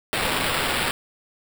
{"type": "noise with sample-and-hold", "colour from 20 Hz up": "blue", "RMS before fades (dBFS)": -24, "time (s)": [0.13, 0.91], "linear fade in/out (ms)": 0, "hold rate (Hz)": 6300, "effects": []}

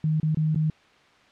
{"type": "tone with dropouts", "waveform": "sine", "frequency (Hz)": 155.7, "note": "D#3", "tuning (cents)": 2, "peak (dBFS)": -20, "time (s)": [0.04, 0.7], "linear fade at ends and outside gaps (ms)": 2, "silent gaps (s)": [[0.2, 0.23], [0.347, 0.371], [0.547, 0.558]], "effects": ["white hiss -56 dBFS RMS until 1.31 s", "low-pass 3000 Hz 12 dB/octave"]}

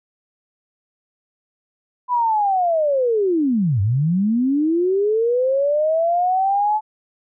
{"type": "linear two-way sweep", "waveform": "sine", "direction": "down then up", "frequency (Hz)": [1004, 93.4, 867], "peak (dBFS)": -15, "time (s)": [2.08, 6.81], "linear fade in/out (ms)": 50, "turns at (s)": 3.81, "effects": []}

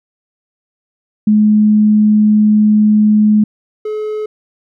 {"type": "tone pair in turn", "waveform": ["sine", "triangle"], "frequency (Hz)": [212.1, 427.6], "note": ["G#3", "A4"], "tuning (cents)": [37, -49], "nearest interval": "octave", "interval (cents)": 1214, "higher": "second", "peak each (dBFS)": [-6, -15], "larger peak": "first", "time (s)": [[1.27, 3.44], [3.85, 4.26]], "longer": "first", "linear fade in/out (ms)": 5, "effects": []}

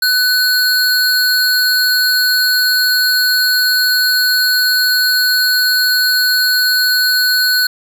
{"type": "tone pair together", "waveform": "square", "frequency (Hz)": [1502, 4273], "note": ["F#6", "C8"], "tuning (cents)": [26, 36], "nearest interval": "octave + tritone", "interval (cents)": 1810, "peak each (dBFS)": -14, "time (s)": [0.02, 7.67], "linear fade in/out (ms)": 5, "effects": []}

